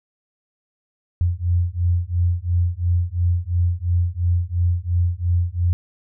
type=beating tone pair; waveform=sine; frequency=86.2 / 89.1 Hz; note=F2 / F2; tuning=-22 / +35 cents; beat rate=2.9 Hz; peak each=-20 dBFS; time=1.21-5.73 s; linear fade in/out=0 ms; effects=none